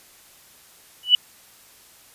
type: tone with exponential growth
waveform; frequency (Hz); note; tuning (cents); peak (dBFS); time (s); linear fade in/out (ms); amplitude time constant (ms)
sine; 2960; F#7; 0; -6; 1.03-1.15; 2; 26
effects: white hiss -51 dBFS RMS until 2.14 s + resampled to 32000 Hz